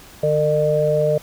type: harmonic tone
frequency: 151.2 Hz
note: D#3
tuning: 49 cents flat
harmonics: 1 / 3 / 4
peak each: -22 / -20 / -17 dBFS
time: 0.23-1.18 s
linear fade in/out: 5 ms
effects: pink hiss -43 dBFS RMS until 1.22 s